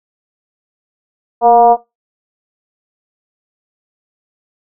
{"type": "tone with frequency modulation", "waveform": "sine", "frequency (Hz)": 709, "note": "F5", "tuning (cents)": 26, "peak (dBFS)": -4, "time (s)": [1.41, 1.77], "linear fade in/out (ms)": 50, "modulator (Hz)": 240, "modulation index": 0.96, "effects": ["noise-tail reverb RT60 0.2 s tail -19 dB re dry"]}